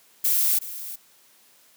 violet noise with echo, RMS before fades -21 dBFS, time 0.24-0.59 s, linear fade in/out 10 ms, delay 370 ms, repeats 1, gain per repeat -14 dB, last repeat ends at 0.96 s, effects white hiss -57 dBFS RMS until 1.76 s + high-pass 150 Hz 12 dB/octave

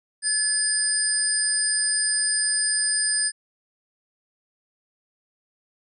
sine tone cluster, 1713 / 4972 / 8910 Hz, A6 / D#8 / C#9, -47 / -2 / +8 cents, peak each -29 / -26 / -22 dBFS, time 0.22-3.32 s, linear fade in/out 50 ms, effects none

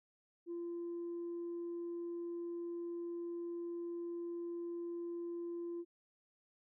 sine tone, 343.1 Hz, F4, 31 cents flat, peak -38 dBFS, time 0.46-5.85 s, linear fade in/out 50 ms, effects tanh soft clip ceiling -37 dBFS

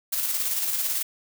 blue noise with tremolo, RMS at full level -25 dBFS, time 0.12-1.03 s, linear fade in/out 10 ms, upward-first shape square, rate 18 Hz, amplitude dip 35%, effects none

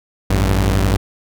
sawtooth tone pair together, 53.93 / 96.1 Hz, A1 / G2, -34 / -34 cents, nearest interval minor seventh, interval 1000 cents, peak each -12 dBFS, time 0.3-0.97 s, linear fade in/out 5 ms, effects none

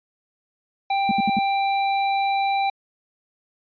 square tone, 788 Hz, G5, 9 cents sharp, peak -20 dBFS, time 0.9-2.7 s, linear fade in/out 5 ms
sine tone bursts, 212.5 Hz, G#3, 40 cents sharp, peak -19 dBFS, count 4, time 1.09-1.389 s, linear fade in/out 2 ms, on 23 ms, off 69 ms
effects resampled to 11025 Hz

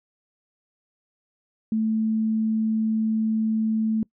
sine tone, 220 Hz, A3, in tune, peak -20 dBFS, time 1.72-4.03 s, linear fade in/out 2 ms, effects noise-tail reverb RT60 0.1 s tail -24 dB re dry

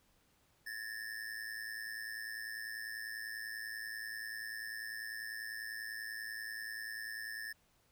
square ring-modulated tone, 1760 Hz, A6, in tune, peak -39 dBFS, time 0.66-7.53 s, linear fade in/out 10 ms, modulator 55.1 Hz, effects pink hiss -72 dBFS RMS until 7.91 s

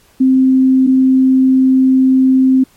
sine tone pair in turn, 261.6 / 261.6 Hz, C4 / C4, 0 / 0 cents, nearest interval unison, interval 0 cents, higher neither, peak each -6 dBFS, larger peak neither, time 0.2-0.87 / 0.87-2.64 s, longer second, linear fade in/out 10 ms, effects pink hiss -50 dBFS RMS until 2.76 s + MP3 64 kbps

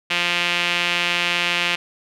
sawtooth tone with band-pass filter, 174.5 Hz, F3, 1 cent flat, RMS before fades -21 dBFS, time 0.1-1.76 s, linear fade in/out 10 ms, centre 2700 Hz, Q 2.6, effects none

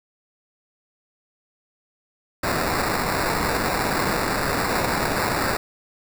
blue noise with sample-and-hold, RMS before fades -23 dBFS, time 2.43-5.57 s, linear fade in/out 5 ms, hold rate 3150 Hz, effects none

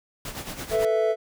pink noise with tremolo, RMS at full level -33 dBFS, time 0.25-0.85 s, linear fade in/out 2 ms, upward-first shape sine, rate 9 Hz, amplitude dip 65%
triangle chord, A suspended second, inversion none, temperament just, 440 / 495 / 660 Hz, A4 / B4 / E5, 0 / +4 / +2 cents, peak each -21 / -27 / -21 dBFS, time 0.7-1.16 s, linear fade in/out 50 ms
effects none

